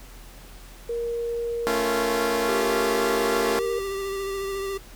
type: tone with pitch glide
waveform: sine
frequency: 469.3 to 466.6 Hz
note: A#4 to A#4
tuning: +12 to +2 cents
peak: -25 dBFS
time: 0.89-3.79 s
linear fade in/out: 5 ms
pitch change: -10 cents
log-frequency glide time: 2.5-3.03 s
type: chord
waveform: 10% pulse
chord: A augmented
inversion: none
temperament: equal with one note detuned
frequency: 220 / 277.2 / 345.6 Hz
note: A3 / C#4 / E#4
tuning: 0 / 0 / -18 cents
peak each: -20 dBFS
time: 1.67-3.59 s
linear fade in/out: 0 ms
type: tone with vibrato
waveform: square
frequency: 392 Hz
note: G4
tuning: in tune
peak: -28 dBFS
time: 2.48-4.78 s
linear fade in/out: 10 ms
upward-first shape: sine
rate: 14 Hz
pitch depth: 21 cents each way
effects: added 41 Hz sine -43 dBFS peak until 4.95 s + pink hiss -48 dBFS RMS until 4.95 s